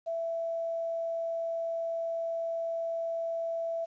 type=tone with quantisation; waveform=sine; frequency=664 Hz; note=E5; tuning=12 cents sharp; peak=-30 dBFS; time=0.06-3.86 s; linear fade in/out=20 ms; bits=10; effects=resampled to 16000 Hz